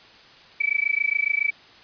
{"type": "tone with amplitude modulation", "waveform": "sine", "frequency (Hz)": 2300, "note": "D7", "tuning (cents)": -37, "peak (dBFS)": -16, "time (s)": [0.6, 1.51], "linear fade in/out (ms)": 10, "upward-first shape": "sine", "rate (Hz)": 27.2, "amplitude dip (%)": 100, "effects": ["white hiss -49 dBFS RMS until 1.83 s", "resampled to 11025 Hz"]}